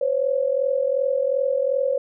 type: tone pair together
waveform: sine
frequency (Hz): 511.7 / 554.4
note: C5 / C#5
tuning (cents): -39 / 0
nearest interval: minor second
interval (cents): 139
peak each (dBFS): -22 / -21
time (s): 0.01-1.98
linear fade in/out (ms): 5
effects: none